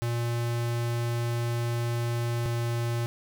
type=tone pair in turn; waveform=square; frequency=118.3 / 117.88 Hz; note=A#2 / A#2; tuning=+26 / +20 cents; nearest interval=unison; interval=6 cents; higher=first; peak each=-27 dBFS; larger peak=neither; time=0.02-2.46 / 2.46-3.06 s; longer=first; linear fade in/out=0 ms; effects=none